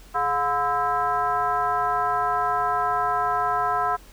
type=tone with frequency modulation; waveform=sine; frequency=1015 Hz; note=B5; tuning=47 cents sharp; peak=-20 dBFS; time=0.14-3.97 s; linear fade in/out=20 ms; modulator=298 Hz; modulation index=1.4; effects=added 44 Hz sine -46 dBFS peak until 4.12 s + pink hiss -51 dBFS RMS until 4.12 s